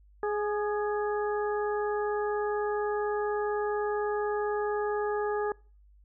harmonic tone with a mistuned harmonic, 417.9 Hz, G#4, 11 cents sharp, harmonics 1 / 2 / 3 / 4, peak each -28 / -34 / -38 / -40 dBFS, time 0.23-5.52 s, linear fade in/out 2 ms, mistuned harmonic 3, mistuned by -35 cents, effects noise-tail reverb RT60 0.4 s tail -25 dB re dry + added 50 Hz sine -55 dBFS peak until 6.04 s

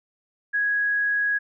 sine tone, 1661.2 Hz, G#6, in tune, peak -20 dBFS, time 0.53-1.39 s, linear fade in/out 20 ms, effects none

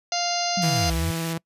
harmonic tone, 698.5 Hz, F5, in tune, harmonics 1 / 2 / 3 / 4 / 5 / 6 / 7 / 8 / 9, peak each -26 / -36 / -36 / -33 / -39 / -31 / -30 / -36 / -32 dBFS, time 0.12-0.9 s, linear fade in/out 2 ms
sine linear two-way sweep, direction down then up, 196 to 58.27 to 96.1 Hz, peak -24 dBFS, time 0.57-1.11 s, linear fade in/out 5 ms, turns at 0.93 s
pink high-pass noise, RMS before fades -36 dBFS, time 0.62-1.33 s, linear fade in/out 0 ms, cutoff 1900 Hz, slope 24 dB/octave
sawtooth tone with vibrato, 164.81 Hz, E3, in tune, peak -22 dBFS, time 0.63-1.38 s, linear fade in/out 5 ms, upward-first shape sine, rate 18 Hz, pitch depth 14 cents each way
effects noise-tail reverb RT60 0.1 s tail -25 dB re dry + resampled to 32000 Hz

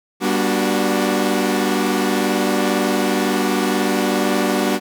sawtooth chord, G major seventh, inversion none, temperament equal with one note detuned, 196 / 240.9 / 293.7 / 370 Hz, G3 / B3 / D4 / F#4, 0 / -43 / 0 / 0 cents, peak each -18 dBFS, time 0.2-4.8 s, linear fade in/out 50 ms, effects none

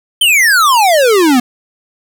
square exponential sweep, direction down, 3164 to 237.7 Hz, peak -7 dBFS, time 0.21-1.4 s, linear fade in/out 5 ms, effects none

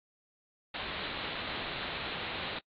white low-pass noise, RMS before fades -39 dBFS, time 0.74-2.59 s, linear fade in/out 5 ms, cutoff 4100 Hz, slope 96 dB/octave, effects noise-tail reverb RT60 0.1 s tail -26 dB re dry + AAC 32 kbps

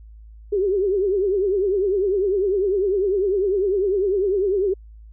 sine tone with vibrato, 390.7 Hz, G4, 6 cents flat, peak -17 dBFS, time 0.52-4.74 s, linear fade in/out 10 ms, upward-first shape triangle, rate 10 Hz, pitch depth 150 cents each way, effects added 54 Hz sine -40 dBFS peak until 5.12 s

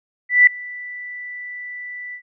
sine tone with ADSR envelope, 1975.5 Hz, B6, in tune, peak -5 dBFS, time 0.29-2.22 s, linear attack 180 ms, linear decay 3 ms, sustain -24 dB, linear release 81 ms, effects none

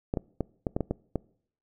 clicks, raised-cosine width 2 ms, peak -14 dBFS, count 8, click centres 0.139 / 0.172 / 0.407 / 0.668 / 0.765 / 0.807 / 0.91 / 1.157 s, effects noise-tail reverb RT60 0.6 s tail -24 dB re dry

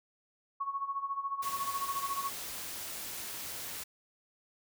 sine tone with tremolo, 1106 Hz, C#6, 4 cents flat, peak -30 dBFS, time 0.6-2.3 s, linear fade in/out 10 ms, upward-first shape sine, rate 14 Hz, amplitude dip 75%
white noise, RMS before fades -41 dBFS, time 1.42-3.84 s, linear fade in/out 10 ms
effects none

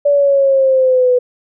sine exponential sweep, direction down, 578 to 493.9 Hz, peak -8 dBFS, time 0.05-1.19 s, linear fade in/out 10 ms, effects none

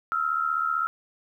sine tone pair together, 1300 / 1375.7 Hz, E6 / F6, -24 / -26 cents, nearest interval minor second, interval 98 cents, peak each -26 dBFS, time 0.12-0.87 s, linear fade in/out 0 ms, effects 10-bit

